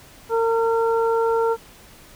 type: harmonic tone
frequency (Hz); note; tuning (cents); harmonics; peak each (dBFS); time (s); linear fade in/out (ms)
456.4; A#4; -37; 1 / 2 / 3; -18 / -24 / -28; 0.29-1.57; 50
effects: pink hiss -47 dBFS RMS until 2.15 s